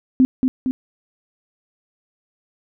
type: tone with echo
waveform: sine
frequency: 258 Hz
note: C4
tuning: 24 cents flat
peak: -9 dBFS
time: 0.2-0.25 s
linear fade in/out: 0 ms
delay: 230 ms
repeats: 2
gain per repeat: -4 dB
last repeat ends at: 0.71 s
effects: none